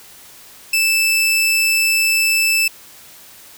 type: tone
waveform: sawtooth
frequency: 2637 Hz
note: E7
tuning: in tune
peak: -10 dBFS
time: 0.73-2.68 s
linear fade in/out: 5 ms
effects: white hiss -42 dBFS RMS until 3.57 s